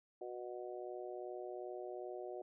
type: harmonic tone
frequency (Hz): 122.6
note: B2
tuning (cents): -12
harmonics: 3 / 4 / 5 / 6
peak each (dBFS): -46 / -51 / -49 / -51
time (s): 0.21-2.42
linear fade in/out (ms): 5
effects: none